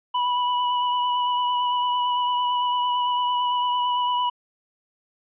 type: tone with vibrato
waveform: square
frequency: 984 Hz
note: B5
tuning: 7 cents flat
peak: -21 dBFS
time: 0.14-4.3 s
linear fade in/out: 10 ms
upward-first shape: sine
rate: 8.9 Hz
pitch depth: 16 cents each way
effects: resampled to 8000 Hz